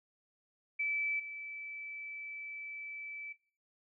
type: tone with level steps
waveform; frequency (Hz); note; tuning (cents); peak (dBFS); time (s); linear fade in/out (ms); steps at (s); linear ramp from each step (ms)
sine; 2312; D7; -28; -31 / -41; 0.79-3.33; 10; 1.19; 10
effects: noise-tail reverb RT60 0.4 s tail -17 dB re dry